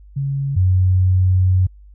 sine tone pair in turn, 138.59 / 92.5 Hz, C#3 / F#2, 0 / 0 cents, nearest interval perfect fifth, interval 700 cents, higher first, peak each -18 / -11 dBFS, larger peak second, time 0.16-0.56 / 0.56-1.67 s, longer second, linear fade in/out 10 ms, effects added 50 Hz sine -40 dBFS peak until 1.94 s

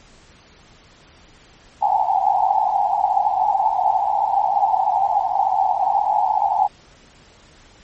white band-pass noise, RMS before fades -18 dBFS, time 1.81-6.68 s, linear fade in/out 20 ms, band 750 to 860 Hz, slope 96 dB/octave, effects pink hiss -49 dBFS RMS until 7.83 s + MP3 32 kbps

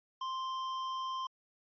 triangle tone with hard clipping, 1046.5 Hz, C6, in tune, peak -37 dBFS, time 0.21-1.27 s, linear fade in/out 5 ms, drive 18 dB, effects resampled to 11025 Hz

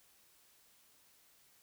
silence, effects white hiss -67 dBFS RMS until 1.62 s

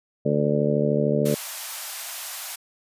harmonic tone, 73.4 Hz, D2, in tune, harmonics 2 / 3 / 4 / 5 / 6 / 7 / 8, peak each -25 / -25 / -30 / -31 / -25 / -30 / -26 dBFS, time 0.25-1.35 s, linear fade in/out 10 ms
white high-pass noise, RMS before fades -33 dBFS, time 1.25-2.56 s, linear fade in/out 10 ms, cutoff 600 Hz, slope 48 dB/octave
effects resampled to 32000 Hz

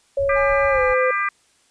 sine tone with pitch glide, 554.4 to 511.3 Hz, C#5 to C5, 0 to -40 cents, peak -17 dBFS, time 0.17-1.11 s, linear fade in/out 5 ms, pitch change -140 cents, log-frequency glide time 0.69-0.81 s
pink low-pass noise, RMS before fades -35 dBFS, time 0.18-0.94 s, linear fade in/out 20 ms, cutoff 100 Hz, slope 24 dB/octave
harmonic tone, 398.9 Hz, G4, 30 cents sharp, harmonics 3 / 4 / 5 / 6, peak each -22 / -26 / -24 / -29 dBFS, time 0.29-1.29 s, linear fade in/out 5 ms
triangle tone, 830.6 Hz, G#5, in tune, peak -26 dBFS, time 0.35-0.95 s, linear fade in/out 20 ms
effects white hiss -59 dBFS RMS until 1.7 s + resampled to 22050 Hz

